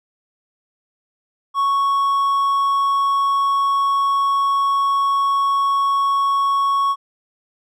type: tone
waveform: triangle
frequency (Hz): 1108.7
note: C#6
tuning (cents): 0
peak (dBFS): -13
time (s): 1.54-6.96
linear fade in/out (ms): 50
effects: none